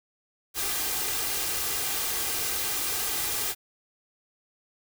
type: noise with comb filter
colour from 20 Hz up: white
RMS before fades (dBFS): -29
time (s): 0.54-3.55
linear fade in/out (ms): 50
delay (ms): 2.5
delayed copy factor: +0.55
effects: none